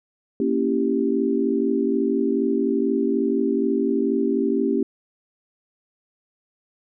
sine chord, A# diminished seventh, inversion none, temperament equal, 233.1 / 277.2 / 329.6 / 392 Hz, A#3 / C#4 / E4 / G4, 0 / 0 / 0 / 0 cents, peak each -24 / -23 / -27 / -23 dBFS, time 0.4-4.83 s, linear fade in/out 2 ms, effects none

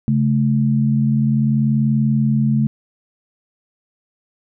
sine tone pair together, 137.14 / 217.7 Hz, C#3 / A3, -18 / -18 cents, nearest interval minor sixth, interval 800 cents, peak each -16 dBFS, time 0.08-2.67 s, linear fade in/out 0 ms, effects none

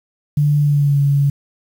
sine tone with pitch glide, 146.83 to 141.26 Hz, D3 to C#3, 0 to +33 cents, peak -11 dBFS, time 0.37-1.3 s, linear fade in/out 5 ms, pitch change -67 cents, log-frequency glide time 0.59-0.99 s, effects 7-bit

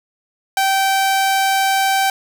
sawtooth tone, 776 Hz, G5, 18 cents flat, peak -10 dBFS, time 0.57-2.1 s, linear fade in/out 2 ms, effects none

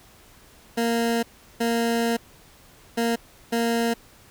20% pulse tone bursts at uneven times, 232.2 Hz, A#3, 7 cents flat, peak -16 dBFS, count 4, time 0.77-1.23 / 1.6-2.17 / 2.97-3.16 / 3.52-3.94 s, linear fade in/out 10 ms, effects pink hiss -52 dBFS RMS until 4.3 s

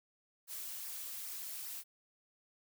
blue noise with flanger, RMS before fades -44 dBFS, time 0.47-1.84 s, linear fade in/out 50 ms, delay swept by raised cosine 0.27 to 4.77 ms, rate 2.5 Hz, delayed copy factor -0.55, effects none

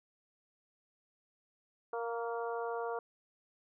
harmonic tone with a mistuned harmonic, 233.1 Hz, A#3, in tune, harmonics 2 / 3 / 4 / 5 / 6, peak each -37 / -41 / -43 / -45 / -47 dBFS, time 1.93-2.99 s, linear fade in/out 2 ms, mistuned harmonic 5, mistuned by -22 cents, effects none

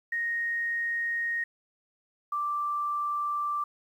sine tone pair in turn, 1864.7 / 1174.7 Hz, A#6 / D6, 0 / 0 cents, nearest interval minor sixth, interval 800 cents, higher first, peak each -27 dBFS, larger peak neither, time 0.12-1.44 / 2.32-3.64 s, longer neither, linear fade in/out 5 ms, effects 10-bit

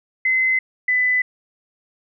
sine tone pair in turn, 2049 / 2001 Hz, C7 / B6, -37 / +22 cents, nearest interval unison, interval 41 cents, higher first, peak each -15 dBFS, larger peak neither, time 0.25-0.59 / 0.88-1.22 s, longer neither, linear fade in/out 5 ms, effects none

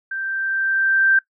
sine tone with level ramp, 1568 Hz, G6, in tune, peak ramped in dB -24 to -11 dBFS, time 0.11-1.19 s, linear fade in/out 5 ms, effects noise-tail reverb RT60 0.1 s tail -19 dB re dry

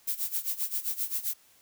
violet noise with tremolo, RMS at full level -29 dBFS, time 0.07-1.34 s, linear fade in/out 10 ms, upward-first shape sine, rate 7.6 Hz, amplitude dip 85%, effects white hiss -61 dBFS RMS until 1.61 s

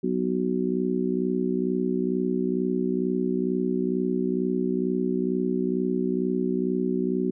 harmonic tone, 62.2 Hz, B1, 13 cents sharp, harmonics 3 / 4 / 5 / 6, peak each -28 / -27 / -32 / -27 dBFS, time 0.03-7.31 s, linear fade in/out 10 ms, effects none

